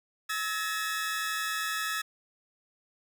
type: tone cluster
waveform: sawtooth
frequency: 1295 / 1696 / 1866 Hz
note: E6 / G#6 / A#6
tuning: -31 / +36 / +1 cents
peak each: -30 / -30 / -34 dBFS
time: 0.29-2.02 s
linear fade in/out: 10 ms
effects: none